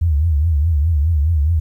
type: tone with vibrato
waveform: sine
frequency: 77.78 Hz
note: D#2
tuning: in tune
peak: -12 dBFS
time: 0.01-1.6 s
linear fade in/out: 10 ms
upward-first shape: triangle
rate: 4.8 Hz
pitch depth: 200 cents each way
effects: 9-bit